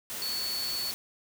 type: tone in noise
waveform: sine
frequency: 4435 Hz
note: C#8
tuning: in tune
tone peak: -31 dBFS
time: 0.22-0.91 s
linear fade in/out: 0 ms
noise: white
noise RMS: -37 dBFS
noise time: 0.1-0.94 s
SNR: +3 dB
effects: none